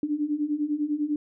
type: beating tone pair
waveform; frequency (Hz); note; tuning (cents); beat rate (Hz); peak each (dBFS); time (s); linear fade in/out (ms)
sine; 290 / 300; D4 / D4; -22 / +37; 10; -29 / -26; 0.03-1.16; 2
effects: none